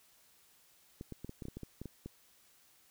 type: clicks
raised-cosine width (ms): 3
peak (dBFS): -30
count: 12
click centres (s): 1.011 / 1.123 / 1.246 / 1.294 / 1.422 / 1.454 / 1.484 / 1.57 / 1.633 / 1.816 / 1.857 / 2.06
effects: white hiss -66 dBFS RMS until 2.9 s